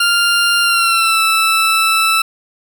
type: tone with pitch glide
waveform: 20% pulse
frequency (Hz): 1396.9 to 1318.5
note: F6 to E6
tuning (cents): 0 to 0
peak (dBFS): -6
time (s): 0-2.22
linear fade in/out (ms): 5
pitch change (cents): -100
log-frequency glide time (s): 0.62-1.21
effects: none